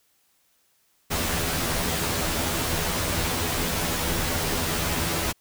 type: noise with comb filter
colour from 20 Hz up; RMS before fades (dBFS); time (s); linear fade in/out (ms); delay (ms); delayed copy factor
pink; -26; 1.1-5.33; 20; 12; +1
effects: white hiss -66 dBFS RMS until 5.4 s